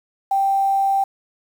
sine tone with quantisation, 784 Hz, G5, in tune, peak -15 dBFS, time 0.31-1.04 s, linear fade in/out 5 ms, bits 7, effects none

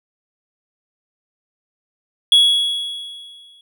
triangle tone with exponential decay, 3351 Hz, G#7, 15 cents sharp, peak -5 dBFS, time 2.32-3.61 s, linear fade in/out 2 ms, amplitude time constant 280 ms, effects none

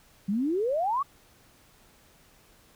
sine exponential sweep, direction up, 187.4 to 1174.7 Hz, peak -24 dBFS, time 0.28-1.03 s, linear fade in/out 10 ms, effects pink hiss -59 dBFS RMS until 2.75 s

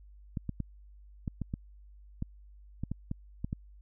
clicks, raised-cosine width 5 ms, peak -21 dBFS, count 12, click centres 0.372 / 0.493 / 0.603 / 1.278 / 1.417 / 1.539 / 2.224 / 2.836 / 2.916 / 3.114 / 3.445 / 3.529 s, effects added 50 Hz sine -51 dBFS peak until 3.81 s

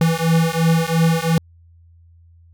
square beating tone pair, 163 / 165.9 Hz, E3 / E3, -19 / +11 cents, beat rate 2.9 Hz, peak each -18 dBFS, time 0.01-1.38 s, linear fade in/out 2 ms, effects added 84 Hz sine -46 dBFS peak until 2.53 s

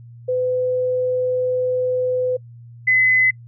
sine tone pair in turn, 505 / 2026 Hz, B4 / B6, +39 / +44 cents, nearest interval 2 octaves, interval 2405 cents, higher second, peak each -17 / -12 dBFS, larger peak second, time 0.28-2.37 / 2.87-3.31 s, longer first, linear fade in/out 10 ms, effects noise-tail reverb RT60 0.1 s tail -26 dB re dry + added 118 Hz sine -38 dBFS peak until 3.47 s

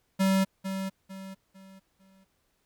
square tone with echo, 192 Hz, G3, 36 cents flat, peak -22 dBFS, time 0.19-0.45 s, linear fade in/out 20 ms, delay 450 ms, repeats 4, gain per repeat -9 dB, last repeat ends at 2.25 s, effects pink hiss -73 dBFS RMS until 2.65 s

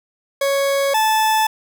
40% pulse tone pair in turn, 554.4 / 873.2 Hz, C#5 / A5, 0 / -13 cents, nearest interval minor sixth, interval 787 cents, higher second, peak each -15 / -13 dBFS, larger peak second, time 0.41-0.94 / 0.94-1.47 s, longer neither, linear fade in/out 5 ms, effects none

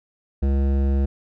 sine tone with hard clipping, 68.5 Hz, C#2, 20 cents flat, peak -19 dBFS, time 0.42-1.06 s, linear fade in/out 10 ms, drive 14 dB, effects none

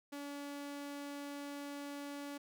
sawtooth tone, 285.4 Hz, D4, 49 cents flat, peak -39 dBFS, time 0.12-2.38 s, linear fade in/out 10 ms, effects none

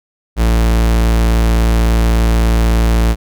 45% pulse tone, 56.5 Hz, A1, 47 cents sharp, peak -9 dBFS, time 0.36-3.16 s, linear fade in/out 50 ms, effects none

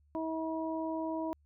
harmonic tone, 321.3 Hz, E4, 44 cents flat, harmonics 1 / 2 / 3, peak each -35 / -38 / -40 dBFS, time 0.15-1.33 s, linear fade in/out 0 ms, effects added 73 Hz sine -64 dBFS peak until 1.45 s

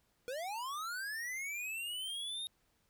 square linear sweep, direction up, 474 to 3729 Hz, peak -39 dBFS, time 0.28-2.47 s, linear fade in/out 0 ms, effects pink hiss -75 dBFS RMS until 2.89 s

